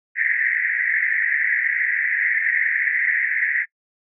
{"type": "band-pass noise", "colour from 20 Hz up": "white", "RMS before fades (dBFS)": -21, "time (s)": [0.15, 3.66], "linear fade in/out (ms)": 50, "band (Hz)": [1700, 2100], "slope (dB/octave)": 96, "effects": ["noise-tail reverb RT60 0.1 s tail -24 dB re dry"]}